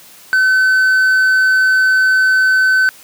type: tone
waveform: triangle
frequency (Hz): 1522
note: F#6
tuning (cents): +48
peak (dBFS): -7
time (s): 0.33-2.89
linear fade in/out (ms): 0
effects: white hiss -41 dBFS RMS until 3.03 s + high-pass 100 Hz 12 dB/octave